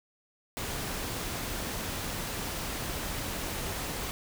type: noise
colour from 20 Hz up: pink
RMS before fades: -35 dBFS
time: 0.57-4.11 s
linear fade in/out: 0 ms
effects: none